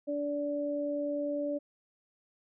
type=tone pair together; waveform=sine; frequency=290 / 580 Hz; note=D4 / D5; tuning=-22 / -22 cents; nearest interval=octave; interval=1200 cents; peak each=-34 / -32 dBFS; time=0.07-1.59 s; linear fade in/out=20 ms; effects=none